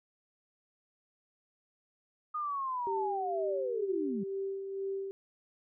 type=linear sweep; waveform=sine; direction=down; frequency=1239 to 185 Hz; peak=-32 dBFS; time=2.34-4.24 s; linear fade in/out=10 ms
type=tone with tremolo; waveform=sine; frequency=390 Hz; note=G4; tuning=9 cents flat; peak=-32 dBFS; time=2.87-5.11 s; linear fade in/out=0 ms; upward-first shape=sine; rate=2.1 Hz; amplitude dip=45%
effects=none